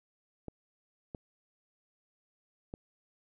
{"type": "clicks", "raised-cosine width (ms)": 2, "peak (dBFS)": -27, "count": 3, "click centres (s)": [0.483, 1.148, 2.739], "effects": []}